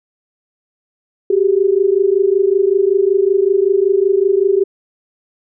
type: tone pair together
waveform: sine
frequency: 378.6 / 403.9 Hz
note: F#4 / G#4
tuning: +40 / -48 cents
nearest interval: minor second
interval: 112 cents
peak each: -13 dBFS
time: 1.3-4.64 s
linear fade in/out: 5 ms
effects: none